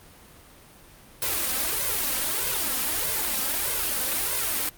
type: noise with flanger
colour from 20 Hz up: white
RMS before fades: -26 dBFS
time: 1.22-4.69 s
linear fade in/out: 2 ms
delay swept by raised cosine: 1.9 to 3.9 ms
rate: 1.6 Hz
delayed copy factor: +1
effects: pink hiss -50 dBFS RMS until 4.77 s + Opus 32 kbps